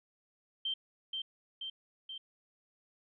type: tone with echo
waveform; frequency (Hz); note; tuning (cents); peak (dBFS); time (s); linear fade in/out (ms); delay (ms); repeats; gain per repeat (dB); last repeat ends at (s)
sine; 3136; G7; 0; -32; 0.65-0.74; 5; 480; 3; -3; 2.18
effects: none